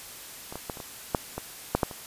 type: clicks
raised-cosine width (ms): 1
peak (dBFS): -24 / -21 / -17 / -27 / -24 / -8 / -18 / -7 / -8 / -24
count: 10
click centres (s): 0.525 / 0.556 / 0.698 / 0.772 / 0.802 / 1.148 / 1.38 / 1.75 / 1.832 / 1.912
effects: white hiss -43 dBFS RMS until 2.06 s + resampled to 32000 Hz